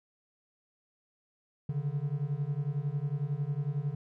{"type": "beating tone pair", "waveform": "triangle", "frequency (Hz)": [138.59, 149.59], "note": ["C#3", "D3"], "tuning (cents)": [0, 32], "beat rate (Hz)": 11, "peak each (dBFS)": -31, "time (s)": [1.69, 3.95], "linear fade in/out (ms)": 5, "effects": []}